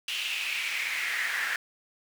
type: noise with high-pass filter sweep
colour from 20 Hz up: brown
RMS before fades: -31 dBFS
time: 0.08-1.56 s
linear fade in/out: 2 ms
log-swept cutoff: 2900 to 1700 Hz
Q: 5.2
effects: none